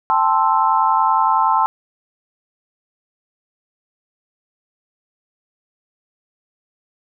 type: chord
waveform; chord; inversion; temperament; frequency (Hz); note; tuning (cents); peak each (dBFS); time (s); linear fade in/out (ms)
sine; A minor seventh; third; equal with one note detuned; 789.4 / 880 / 1046.5 / 1318.5; G5 / A5 / C6 / E6; +12 / 0 / 0 / 0; -22 / -16 / -17 / -21; 0.1-1.66; 0
effects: none